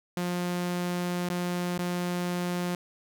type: tone with dropouts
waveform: sawtooth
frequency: 177.1 Hz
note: F3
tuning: 24 cents sharp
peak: -24 dBFS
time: 0.17-2.75 s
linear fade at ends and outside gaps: 2 ms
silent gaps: 1.29-1.3 / 1.778-1.789 s
effects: none